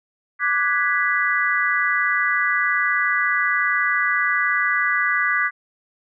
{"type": "chord", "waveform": "sine", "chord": "G# half-diminished seventh", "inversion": "second", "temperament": "equal", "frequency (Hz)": [1174.7, 1480, 1661.2, 1975.5], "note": ["D6", "F#6", "G#6", "B6"], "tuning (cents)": [0, 0, 0, 0], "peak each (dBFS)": [-24, -24, -23, -21], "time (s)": [0.39, 5.51], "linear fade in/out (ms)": 50, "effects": []}